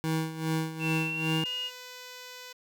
25% pulse tone with tremolo, 159.8 Hz, D#3, 47 cents sharp, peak -22 dBFS, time 0.04-1.44 s, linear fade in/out 0 ms, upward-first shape sine, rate 2.5 Hz, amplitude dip 75%
sine tone with pitch glide, 2697 to 2857 Hz, E7 to F7, +39 to +39 cents, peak -31 dBFS, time 0.79-1.71 s, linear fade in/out 50 ms, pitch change +100 cents, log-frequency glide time 1.05-1.53 s
5% pulse tone, 500 Hz, B4, 21 cents sharp, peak -31 dBFS, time 1.45-2.53 s, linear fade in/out 10 ms
effects none

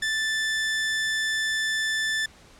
sawtooth tone, 1760 Hz, A6, in tune, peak -20 dBFS, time 0.02-2.26 s, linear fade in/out 5 ms, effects pink hiss -52 dBFS RMS until 2.59 s + low-pass 8000 Hz 12 dB/octave

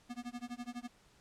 square tone with tremolo, 242.3 Hz, B3, 33 cents flat, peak -39 dBFS, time 0.09-0.88 s, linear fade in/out 20 ms, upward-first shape sine, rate 12 Hz, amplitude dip 100%, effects pink hiss -66 dBFS RMS until 1.2 s + low-pass 9000 Hz 12 dB/octave

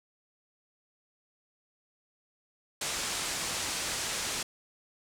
white low-pass noise, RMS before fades -34 dBFS, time 2.81-4.43 s, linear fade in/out 5 ms, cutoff 8700 Hz, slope 24 dB/octave, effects none

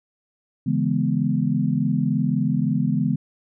sine chord, C# minor seventh, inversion none, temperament equal with one note detuned, 141.5 / 164.81 / 207.7 / 246.9 Hz, C#3 / E3 / G#3 / B3, +36 / 0 / 0 / 0 cents, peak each -24 dBFS, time 0.66-3.16 s, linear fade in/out 10 ms, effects none

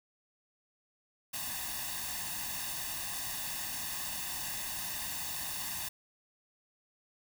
white noise with comb filter, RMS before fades -38 dBFS, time 1.33-5.89 s, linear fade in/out 10 ms, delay 1.1 ms, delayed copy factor +0.8, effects none

